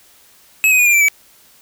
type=tone with pitch steps; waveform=square; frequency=2575 / 2515 / 2456 / 2398 / 2342 / 2287 Hz; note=E7 / D#7 / D#7 / D7 / D7 / D7; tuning=-41 / +18 / -23 / +36 / -5 / -47 cents; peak=-10 dBFS; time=0.64-1.084 s; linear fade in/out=0 ms; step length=74 ms; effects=white hiss -49 dBFS RMS until 1.61 s